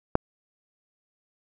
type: click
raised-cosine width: 1 ms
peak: -5 dBFS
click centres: 0.154 s
effects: none